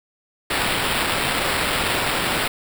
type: noise with sample-and-hold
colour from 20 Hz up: white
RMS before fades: -22 dBFS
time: 0.5-2.48 s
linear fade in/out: 5 ms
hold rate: 6300 Hz
effects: none